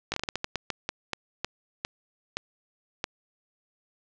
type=slowing click train; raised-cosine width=0.2 ms; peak=-11 dBFS; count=16; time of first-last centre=0.12-3.041 s; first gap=19 ms; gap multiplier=1.29; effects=low-pass 7000 Hz 12 dB/octave + 8-bit